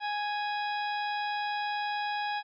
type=harmonic tone with a mistuned harmonic; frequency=830.6 Hz; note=G#5; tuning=in tune; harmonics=1 / 2 / 3 / 4 / 5 / 6; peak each=-31 / -37 / -41 / -43 / -45 / -47 dBFS; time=0-2.43 s; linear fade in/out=50 ms; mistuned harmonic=5; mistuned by=-98 cents; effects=none